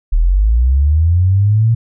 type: linear sweep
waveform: sine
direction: up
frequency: 36.49 to 116.54 Hz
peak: -8 dBFS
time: 0.12-1.75 s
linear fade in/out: 10 ms
effects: none